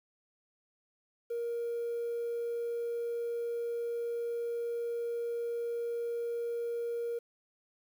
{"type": "tone", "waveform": "triangle", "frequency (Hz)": 470.3, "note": "A#4", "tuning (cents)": 15, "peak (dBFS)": -29, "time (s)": [1.3, 7.19], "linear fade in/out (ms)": 10, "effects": ["tanh soft clip ceiling -29 dBFS", "10-bit"]}